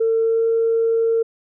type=tone with pitch glide; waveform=sine; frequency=451.6 to 455.5 Hz; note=A4 to A#4; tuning=+45 to -40 cents; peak=-14 dBFS; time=0-1.23 s; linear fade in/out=10 ms; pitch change=+15 cents; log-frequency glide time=0.21-0.45 s; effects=tanh soft clip ceiling -10 dBFS